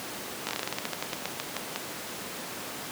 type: slowing click train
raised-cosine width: 0.2 ms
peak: -12 dBFS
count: 18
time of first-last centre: 0.47-1.76 s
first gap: 18 ms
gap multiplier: 1.16
effects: pink hiss -37 dBFS RMS until 2.91 s + high-pass 200 Hz 12 dB/octave